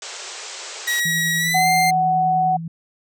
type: band-pass noise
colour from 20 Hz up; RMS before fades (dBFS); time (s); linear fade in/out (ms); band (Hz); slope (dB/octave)
white; -34; 0.02-1; 2; 360 to 8100; 96
type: tone with pitch glide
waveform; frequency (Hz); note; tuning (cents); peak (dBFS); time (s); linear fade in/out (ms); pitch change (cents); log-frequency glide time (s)
sawtooth; 1911 to 2096; A#6 to C7; +43 to +2; -15; 0.87-1.91; 10; +159; 1.38-1.68
type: tone with tremolo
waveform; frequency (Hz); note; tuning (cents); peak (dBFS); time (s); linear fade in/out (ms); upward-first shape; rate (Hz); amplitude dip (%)
sine; 164.81; E3; 0; -25; 1.05-2.68; 5; sine; 10; 25
type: tone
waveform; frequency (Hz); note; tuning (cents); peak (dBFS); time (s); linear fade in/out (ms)
sine; 745; F#5; +12; -15; 1.54-2.57; 10
effects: none